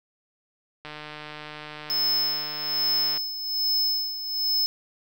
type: click train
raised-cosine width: 0.3 ms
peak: -22 dBFS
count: 352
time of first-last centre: 0.85-3.175 s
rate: 151 Hz
type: tone with tremolo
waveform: square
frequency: 5210 Hz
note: E8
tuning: 21 cents flat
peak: -21 dBFS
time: 1.9-4.66 s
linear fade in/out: 0 ms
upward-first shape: sine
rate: 1.2 Hz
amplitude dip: 70%
effects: none